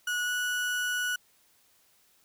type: tone with pitch glide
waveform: 35% pulse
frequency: 1461 to 1471.2 Hz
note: F#6 to F#6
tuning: -22 to -10 cents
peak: -26 dBFS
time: 0.07-1.16 s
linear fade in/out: 5 ms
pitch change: +12 cents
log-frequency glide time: 0.24-0.3 s
effects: white hiss -65 dBFS RMS until 2.24 s